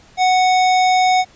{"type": "tone", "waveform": "square", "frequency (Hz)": 740, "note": "F#5", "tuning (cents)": 0, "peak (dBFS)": -12, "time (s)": [0.17, 1.25], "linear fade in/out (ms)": 50, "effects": ["pink hiss -48 dBFS RMS until 1.35 s", "resampled to 16000 Hz"]}